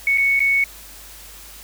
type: tone with dropouts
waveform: sine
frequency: 2217 Hz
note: C#7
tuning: in tune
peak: -14 dBFS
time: 0.07-0.64 s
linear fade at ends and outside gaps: 2 ms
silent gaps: 0.176-0.181 / 0.394-0.403 s
effects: added 50 Hz sine -45 dBFS peak until 1.63 s + white hiss -41 dBFS RMS until 1.63 s